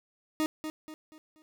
40% pulse tone with echo, 311.1 Hz, D#4, in tune, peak -25 dBFS, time 0.4-0.46 s, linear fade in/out 0 ms, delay 240 ms, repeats 4, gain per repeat -8 dB, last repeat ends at 1.42 s, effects none

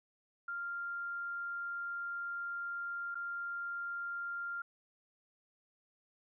sine tone with dropouts, 1394 Hz, F6, 4 cents flat, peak -37 dBFS, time 0.48-4.62 s, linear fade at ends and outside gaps 5 ms, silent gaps 3.146-3.153 s, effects none

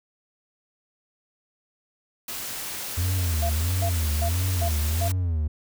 white noise, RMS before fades -33 dBFS, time 2.28-5.12 s, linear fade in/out 5 ms
triangle tone with vibrato, 83.5 Hz, E2, 23 cents sharp, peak -20 dBFS, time 2.97-5.48 s, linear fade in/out 10 ms, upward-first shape sine, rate 1.5 Hz, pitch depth 180 cents each way
sine tone bursts, 684 Hz, F5, 36 cents flat, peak -26 dBFS, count 5, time 3.42-5.085 s, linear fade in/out 10 ms, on 77 ms, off 320 ms
effects none

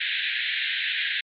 pink band-pass noise, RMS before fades -27 dBFS, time 0-1.21 s, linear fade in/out 10 ms, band 1600 to 3900 Hz, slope 96 dB/octave, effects MP3 64 kbps

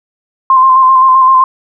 sine tone with vibrato, 1046.5 Hz, C6, in tune, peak -3 dBFS, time 0.5-1.44 s, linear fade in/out 2 ms, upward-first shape square, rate 7.7 Hz, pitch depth 23 cents each way, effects none

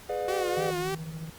triangle chord, G# diminished seventh, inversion none, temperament just, 415.3 / 498.4 / 598 / 717.6 Hz, G#4 / B4 / D5 / F5, 0 / +16 / +31 / +47 cents, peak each -32 dBFS, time 0.09-0.71 s, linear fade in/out 5 ms
sawtooth tone with vibrato, 370 Hz, F#4, in tune, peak -25 dBFS, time 0.28-0.95 s, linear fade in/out 5 ms, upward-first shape triangle, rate 3.5 Hz, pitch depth 90 cents each way
triangle tone with tremolo, 160 Hz, D#3, 49 cents sharp, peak -31 dBFS, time 0.57-1.3 s, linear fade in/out 5 ms, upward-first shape sine, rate 14 Hz, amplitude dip 55%
effects pink hiss -49 dBFS RMS until 1.38 s + Opus 48 kbps

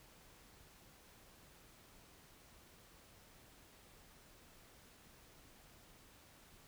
silence, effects pink hiss -63 dBFS RMS until 6.67 s

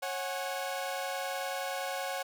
sawtooth chord, C# suspended fourth, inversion none, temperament equal with one note detuned, 547.4 / 740 / 830.6 Hz, C#5 / F#5 / G#5, -22 / 0 / 0 cents, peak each -33 / -33 / -38 dBFS, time 0.02-2.23 s, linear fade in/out 10 ms, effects none

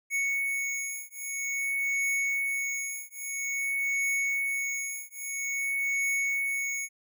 square beating tone pair, 2217 / 2217.5 Hz, C#7 / C#7, 0 / 0 cents, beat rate 0.5 Hz, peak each -32 / -32 dBFS, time 0.1-6.89 s, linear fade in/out 50 ms, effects none

